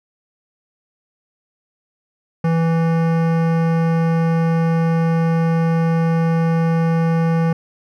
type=tone with hard clipping; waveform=sine; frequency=164.81 Hz; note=E3; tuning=in tune; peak=-16 dBFS; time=2.44-7.53 s; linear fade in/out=5 ms; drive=17 dB; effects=none